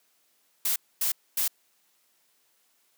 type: noise bursts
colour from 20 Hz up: blue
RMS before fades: -26 dBFS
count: 3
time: 0.65-1.48 s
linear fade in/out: 5 ms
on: 110 ms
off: 250 ms
effects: white hiss -68 dBFS RMS until 2.97 s + high-pass 200 Hz 12 dB/octave